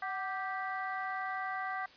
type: harmonic tone with a mistuned harmonic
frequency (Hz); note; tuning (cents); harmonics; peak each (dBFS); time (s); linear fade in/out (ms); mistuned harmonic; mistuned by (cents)
392; G4; 0; 2 / 3 / 4 / 5; -38 / -40 / -41 / -42; 0.02-1.86; 5; 2; -73
effects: white hiss -57 dBFS RMS until 1.96 s + resampled to 11025 Hz